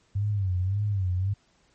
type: tone with vibrato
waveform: sine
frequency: 97.1 Hz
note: G2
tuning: 16 cents flat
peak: -23 dBFS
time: 0.15-1.34 s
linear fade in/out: 10 ms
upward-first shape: sine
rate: 1.8 Hz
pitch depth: 130 cents each way
effects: pink hiss -65 dBFS RMS until 1.74 s + MP3 32 kbps